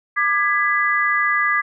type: chord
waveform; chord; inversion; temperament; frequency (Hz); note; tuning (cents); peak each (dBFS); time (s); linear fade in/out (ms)
sine; G# diminished; second; just; 1196.1 / 1661.2 / 1993.5; D6 / G#6 / B6; +31 / 0 / +16; -20; 0.16-1.62; 20
effects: none